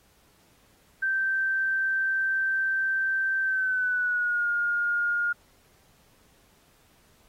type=tone with pitch glide; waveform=sine; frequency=1559 to 1421.4 Hz; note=G6 to F6; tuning=-10 to +30 cents; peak=-23 dBFS; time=1.02-5.33 s; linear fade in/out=10 ms; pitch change=-160 cents; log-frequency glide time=3.42-4.48 s; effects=pink hiss -62 dBFS RMS until 7.28 s + AAC 48 kbps